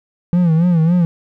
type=tone with vibrato; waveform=triangle; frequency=168.8 Hz; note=E3; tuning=41 cents sharp; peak=-8 dBFS; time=0.33-1.05 s; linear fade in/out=0 ms; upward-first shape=sine; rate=3.6 Hz; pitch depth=110 cents each way; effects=none